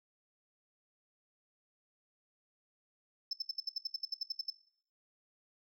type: tone bursts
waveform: sine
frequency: 5274 Hz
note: E8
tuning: in tune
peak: -31 dBFS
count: 14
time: 3.31-4.502 s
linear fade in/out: 5 ms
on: 22 ms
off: 68 ms
effects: noise-tail reverb RT60 0.6 s tail -19 dB re dry + tanh soft clip ceiling -30 dBFS